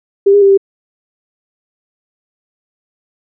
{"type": "tone with pitch steps", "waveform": "sine", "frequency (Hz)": [397, 406.9, 394.5, 392.2], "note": ["G4", "G#4", "G4", "G4"], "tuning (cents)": [22, -35, 11, 1], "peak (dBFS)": -4, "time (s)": [0.26, 0.576], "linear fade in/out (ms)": 10, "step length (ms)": 79, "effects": []}